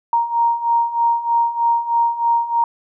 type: beating tone pair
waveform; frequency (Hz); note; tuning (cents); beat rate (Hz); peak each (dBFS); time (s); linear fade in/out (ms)
sine; 932.3 / 935.5; A#5 / A#5; 0 / +6; 3.2; -20 / -16; 0.13-2.64; 2
effects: none